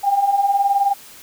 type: beating tone pair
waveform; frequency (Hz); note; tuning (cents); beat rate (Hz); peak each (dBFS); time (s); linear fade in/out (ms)
sine; 783 / 802; G5 / G5; -2 / +39; 19; -21 / -15; 0.03-0.94; 20
effects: white hiss -42 dBFS RMS until 1.22 s